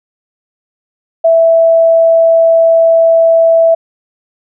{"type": "tone", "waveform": "sine", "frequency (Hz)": 659.3, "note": "E5", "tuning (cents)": 0, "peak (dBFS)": -4, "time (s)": [1.24, 3.75], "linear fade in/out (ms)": 10, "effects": []}